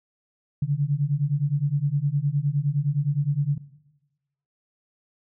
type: beating tone pair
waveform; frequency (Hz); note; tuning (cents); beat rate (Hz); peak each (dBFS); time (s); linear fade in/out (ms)
sine; 138.59 / 148.29; C#3 / D3; 0 / +17; 9.7; -24; 0.62-3.58; 5
effects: noise-tail reverb RT60 1.0 s tail -18 dB re dry